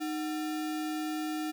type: tone with sample-and-hold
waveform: sine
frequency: 309.2 Hz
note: D#4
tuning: 11 cents flat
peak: -31 dBFS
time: 0-1.52 s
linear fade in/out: 20 ms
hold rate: 1050 Hz
effects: none